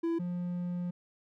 triangle tone pair in turn, 333.7 / 176.77 Hz, E4 / F3, +21 / +21 cents, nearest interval major seventh, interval 1100 cents, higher first, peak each -26 / -30 dBFS, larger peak first, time 0.03-0.19 / 0.19-0.91 s, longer second, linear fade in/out 10 ms, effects none

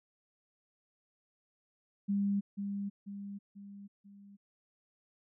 sine tone with echo, 200.4 Hz, G3, 38 cents sharp, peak -28 dBFS, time 2.08-2.41 s, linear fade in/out 20 ms, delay 490 ms, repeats 4, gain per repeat -6 dB, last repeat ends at 4.37 s, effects none

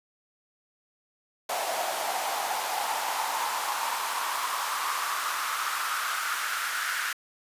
pink noise with high-pass filter sweep, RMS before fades -30 dBFS, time 1.49-7.13 s, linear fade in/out 5 ms, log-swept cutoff 690 to 1500 Hz, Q 4.4, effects resampled to 32000 Hz

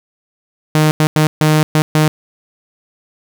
sawtooth tone bursts at uneven times, 154.2 Hz, D#3, 15 cents flat, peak -5 dBFS, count 6, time 0.75-0.91 / 1-1.07 / 1.16-1.27 / 1.41-1.63 / 1.75-1.82 / 1.95-2.08 s, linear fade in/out 0 ms, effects none

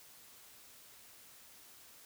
silence, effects white hiss -58 dBFS RMS until 2.05 s

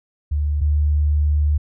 sine tone pair in turn, 73.8 / 74.31 Hz, D2 / D2, +9 / +21 cents, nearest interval unison, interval 12 cents, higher second, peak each -17 / -14 dBFS, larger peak second, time 0.31-0.61 / 0.61-1.58 s, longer second, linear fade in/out 10 ms, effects none

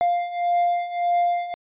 triangle beating tone pair, 698.5 / 700.2 Hz, F5 / F5, 0 / +4 cents, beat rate 1.7 Hz, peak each -23 / -19 dBFS, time 0.01-1.54 s, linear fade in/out 0 ms, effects resampled to 8000 Hz

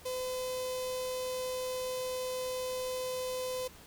sawtooth tone with notch filter, 509 Hz, C5, 48 cents flat, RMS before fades -36 dBFS, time 0.05-3.68 s, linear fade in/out 10 ms, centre 1600 Hz, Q 0.68, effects pink hiss -54 dBFS RMS until 3.86 s

